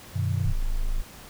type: chord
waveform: sine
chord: G augmented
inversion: none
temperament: equal with one note detuned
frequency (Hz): 95.48 / 123.47 / 155.56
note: G2 / B2 / D#3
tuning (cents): -45 / 0 / 0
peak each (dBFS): -25 / -28 / -31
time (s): 0.13-0.54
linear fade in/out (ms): 50
type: tone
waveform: triangle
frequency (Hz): 26.79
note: A0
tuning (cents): -45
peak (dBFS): -20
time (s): 0.45-1.02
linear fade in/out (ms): 10
effects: pink hiss -46 dBFS RMS until 1.29 s